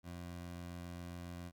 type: tone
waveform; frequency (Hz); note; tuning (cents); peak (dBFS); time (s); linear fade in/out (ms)
20% pulse; 87.3; F2; 0; -40; 0.03-1.52; 50
effects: Opus 48 kbps